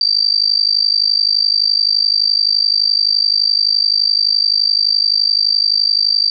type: tone with amplitude modulation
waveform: sine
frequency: 4668 Hz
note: D8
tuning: 11 cents flat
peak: -7 dBFS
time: 0.01-6.3 s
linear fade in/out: 2 ms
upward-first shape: sine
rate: 51.7 Hz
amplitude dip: 95%
effects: none